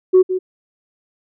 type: tone with echo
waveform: sine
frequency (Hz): 371.2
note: F#4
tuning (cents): +6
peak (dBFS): -5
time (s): 0.13-0.23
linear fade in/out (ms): 20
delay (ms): 160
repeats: 1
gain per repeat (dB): -11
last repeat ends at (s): 0.39
effects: tanh soft clip ceiling -3 dBFS